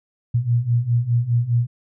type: beating tone pair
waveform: sine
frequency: 116.54 / 121.44 Hz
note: A#2 / B2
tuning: 0 / -29 cents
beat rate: 4.9 Hz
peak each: -21 / -18 dBFS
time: 0.34-1.67 s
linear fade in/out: 10 ms
effects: none